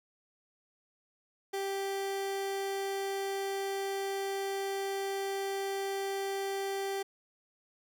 30% pulse tone, 392 Hz, G4, in tune, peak -30 dBFS, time 1.53-7.03 s, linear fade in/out 10 ms, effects none

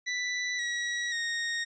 sawtooth tone with pitch steps, 1978 / 1918.4 / 1860.5 Hz, B6 / A#6 / A#6, +2 / +49 / -4 cents, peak -26 dBFS, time 0.06-1.65 s, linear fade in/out 20 ms, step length 530 ms, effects resampled to 16000 Hz

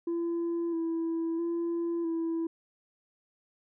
sine tone with vibrato, 334.3 Hz, E4, 24 cents sharp, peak -26 dBFS, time 0.07-2.47 s, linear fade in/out 5 ms, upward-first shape square, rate 0.76 Hz, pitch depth 23 cents each way, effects tanh soft clip ceiling -27 dBFS

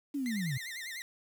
sine linear sweep, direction down, 293.7 to 120 Hz, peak -31 dBFS, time 0.14-0.58 s, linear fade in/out 10 ms
sawtooth tone with vibrato, 1944 Hz, B6, 28 cents flat, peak -36 dBFS, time 0.26-1.02 s, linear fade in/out 0 ms, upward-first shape sine, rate 10 Hz, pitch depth 150 cents each way
effects 9-bit

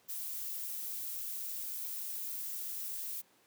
violet noise, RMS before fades -40 dBFS, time 0.08-3.22 s, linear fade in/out 20 ms, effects pink hiss -67 dBFS RMS until 3.46 s + high-pass 200 Hz 12 dB/octave

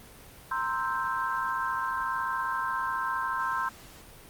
sine chord, C dominant seventh, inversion third, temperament equal, 932.3 / 1046.5 / 1318.5 / 1568 Hz, Bb5 / C6 / E6 / G6, 0 / 0 / 0 / 0 cents, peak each -35 / -30 / -34 / -33 dBFS, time 0.51-3.69 s, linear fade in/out 5 ms, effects pink hiss -50 dBFS RMS until 4.29 s + Opus 32 kbps

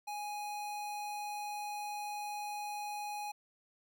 square tone, 830.6 Hz, G#5, in tune, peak -39 dBFS, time 0.07-3.32 s, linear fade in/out 10 ms, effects none

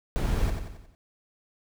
brown noise with echo, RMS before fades -26 dBFS, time 0.16-0.5 s, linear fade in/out 0 ms, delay 90 ms, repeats 5, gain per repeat -6 dB, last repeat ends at 0.95 s, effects none

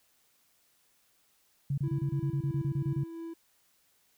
sine tone bursts, 140 Hz, C#3, 18 cents sharp, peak -27 dBFS, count 13, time 1.7-3.038 s, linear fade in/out 5 ms, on 78 ms, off 27 ms
triangle tone with tremolo, 331.1 Hz, E4, 8 cents sharp, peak -35 dBFS, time 1.83-3.34 s, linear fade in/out 10 ms, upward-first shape sine, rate 3 Hz, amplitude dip 35%
effects white hiss -69 dBFS RMS until 4.17 s

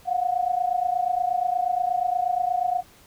sine tone pair together, 708 / 736.4 Hz, F5 / F#5, +23 / -8 cents, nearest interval minor second, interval 69 cents, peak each -24 dBFS, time 0.05-2.83 s, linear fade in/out 50 ms, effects pink hiss -53 dBFS RMS until 3.06 s

